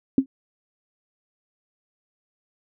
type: tone with exponential decay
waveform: sine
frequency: 267.6 Hz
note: C4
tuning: 39 cents sharp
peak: -9 dBFS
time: 0.18-0.26 s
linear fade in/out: 2 ms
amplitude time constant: 16 ms
effects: none